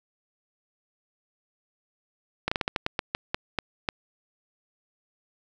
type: slowing click train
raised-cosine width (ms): 0.3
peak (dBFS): -9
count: 12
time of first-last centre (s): 2.48-3.888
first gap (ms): 35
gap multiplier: 1.24
effects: none